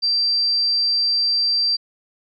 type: tone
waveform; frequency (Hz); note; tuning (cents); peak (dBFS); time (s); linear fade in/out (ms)
sine; 4700; D8; +1; -16; 0.02-1.77; 20
effects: none